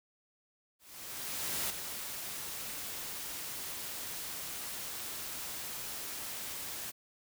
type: noise with ADSR envelope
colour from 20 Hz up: white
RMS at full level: -34 dBFS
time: 0.79-6.92 s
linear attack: 910 ms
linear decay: 5 ms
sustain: -7 dB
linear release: 26 ms
effects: none